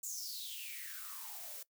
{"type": "noise with high-pass filter sweep", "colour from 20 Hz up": "blue", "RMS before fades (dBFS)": -45, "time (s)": [0.03, 1.63], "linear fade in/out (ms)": 5, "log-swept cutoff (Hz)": [7400, 480], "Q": 8.2, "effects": ["noise-tail reverb RT60 0.1 s tail -20 dB re dry"]}